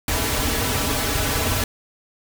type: noise with comb filter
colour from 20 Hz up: pink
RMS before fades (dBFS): -22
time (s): 0.08-1.64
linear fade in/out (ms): 2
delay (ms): 5.6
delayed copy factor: -0.95
effects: none